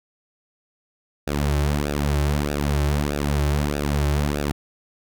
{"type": "tone with flanger", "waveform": "sawtooth", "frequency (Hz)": 72.7, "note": "D2", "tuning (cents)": -17, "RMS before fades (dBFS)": -22, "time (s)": [1.27, 4.52], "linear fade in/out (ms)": 5, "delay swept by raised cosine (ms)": [0.94, 4.24], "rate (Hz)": 1.6, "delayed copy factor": -0.8, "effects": []}